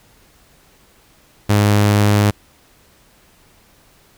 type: tone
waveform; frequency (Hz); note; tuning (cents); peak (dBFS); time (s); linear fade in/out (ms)
sawtooth; 103.4; G#2; -7; -7; 1.49-2.31; 10
effects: pink hiss -52 dBFS RMS until 4.17 s